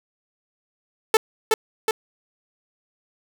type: tone with echo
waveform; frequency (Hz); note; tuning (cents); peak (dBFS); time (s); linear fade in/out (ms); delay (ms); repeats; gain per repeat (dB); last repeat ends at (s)
sawtooth; 440; A4; 0; -8; 1.14-1.17; 2; 370; 2; -3; 1.91
effects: none